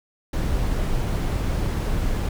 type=noise; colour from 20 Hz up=brown; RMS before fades=-23 dBFS; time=0.33-2.29 s; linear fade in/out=5 ms; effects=none